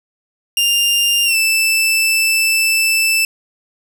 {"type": "tone with pitch glide", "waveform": "sawtooth", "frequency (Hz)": [2800, 2644], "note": ["F7", "E7"], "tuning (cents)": [4, 5], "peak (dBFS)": -9, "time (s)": [0.57, 3.25], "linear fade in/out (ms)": 2, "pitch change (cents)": -99, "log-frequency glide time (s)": [1.25, 1.36], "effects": []}